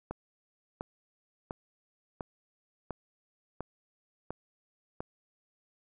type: click train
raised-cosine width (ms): 1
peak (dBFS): -22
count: 8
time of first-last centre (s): 0.11-5.005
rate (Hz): 1.43
effects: none